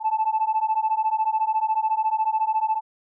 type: beating tone pair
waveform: sine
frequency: 868 / 882 Hz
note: A5 / A5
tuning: -24 / +4 cents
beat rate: 14 Hz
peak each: -22 dBFS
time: 0-2.81 s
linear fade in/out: 50 ms
effects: tanh soft clip ceiling -14 dBFS